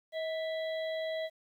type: harmonic tone with a mistuned harmonic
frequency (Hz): 659.3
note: E5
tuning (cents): 0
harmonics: 1 / 3 / 5 / 6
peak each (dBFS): -33 / -43 / -47 / -49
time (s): 0.12-1.3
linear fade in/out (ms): 50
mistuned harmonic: 1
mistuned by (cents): -54
effects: 11-bit